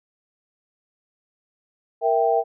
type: chord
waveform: sine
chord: E diminished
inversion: second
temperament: equal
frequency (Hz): 466.2 / 659.3 / 784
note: Bb4 / E5 / G5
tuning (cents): 0 / 0 / 0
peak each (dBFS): -21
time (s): 2.01-2.44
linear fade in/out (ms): 50
effects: none